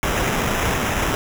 pink noise with sample-and-hold, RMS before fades -21 dBFS, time 0.03-1.15 s, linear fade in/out 0 ms, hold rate 4410 Hz, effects none

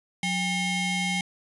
30% pulse ring-modulated tone, 988 Hz, B5, in tune, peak -19 dBFS, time 0.23-1.21 s, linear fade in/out 2 ms, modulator 1170 Hz, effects resampled to 24000 Hz

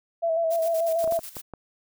sine tone with vibrato, 660 Hz, E5, 2 cents sharp, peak -21 dBFS, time 0.22-1.2 s, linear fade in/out 20 ms, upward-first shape square, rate 6.8 Hz, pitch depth 30 cents each way
blue noise with tremolo, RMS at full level -38 dBFS, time 0.5-1.42 s, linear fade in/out 20 ms, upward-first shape square, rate 8.2 Hz, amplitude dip 70%
clicks, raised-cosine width 1 ms, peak -23 dBFS, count 6, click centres 1.042 / 1.076 / 1.123 / 1.191 / 1.368 / 1.537 s
effects none

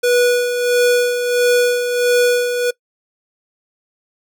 square tone with tremolo, 488.4 Hz, B4, 19 cents flat, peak -11 dBFS, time 0.03-2.71 s, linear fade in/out 10 ms, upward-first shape sine, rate 1.5 Hz, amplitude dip 55%, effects noise-tail reverb RT60 0.1 s tail -22 dB re dry

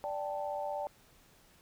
sine chord, D suspended fourth, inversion none, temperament equal, 587.3 / 784 / 880 Hz, D5 / G5 / A5, 0 / 0 / 0 cents, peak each -37 / -39 / -40 dBFS, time 0.04-0.87 s, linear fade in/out 0 ms, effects pink hiss -63 dBFS RMS until 1.61 s

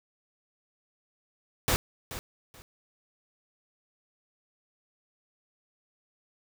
pink noise with echo, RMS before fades -25 dBFS, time 1.68-1.76 s, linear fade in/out 0 ms, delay 430 ms, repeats 2, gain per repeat -13 dB, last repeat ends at 2.62 s, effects none

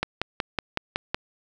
click train, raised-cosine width 0.3 ms, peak -8 dBFS, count 7, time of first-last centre 0.03-1.145 s, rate 5.38 Hz, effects none

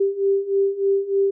sine beating tone pair, 392 / 395.3 Hz, G4 / G4, 0 / +15 cents, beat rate 3.3 Hz, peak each -22 / -19 dBFS, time 0-1.31 s, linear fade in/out 10 ms, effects none

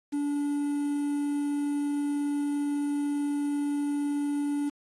triangle tone with quantisation, 288.7 Hz, D4, 30 cents flat, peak -24 dBFS, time 0.12-4.7 s, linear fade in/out 20 ms, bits 8, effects AAC 32 kbps

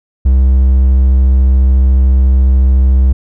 triangle tone with vibrato, 65.2 Hz, C2, 5 cents flat, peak -3 dBFS, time 0.25-3.13 s, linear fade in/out 10 ms, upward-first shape triangle, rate 14 Hz, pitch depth 12 cents each way, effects none

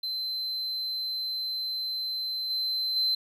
triangle tone with level steps, 4080 Hz, C8, 44 cents flat, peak -28 / -25 / -21 dBFS, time 0.03-3.15 s, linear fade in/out 5 ms, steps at 2.5 / 2.96 s, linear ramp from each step 5 ms, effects tanh soft clip ceiling -18 dBFS

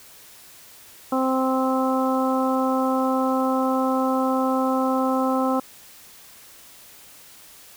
harmonic tone, 261.6 Hz, C4, in tune, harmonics 1 / 2 / 3 / 4 / 5, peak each -22 / -25 / -27 / -28 / -29 dBFS, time 1.12-5.6 s, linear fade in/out 5 ms, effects white hiss -47 dBFS RMS until 7.76 s

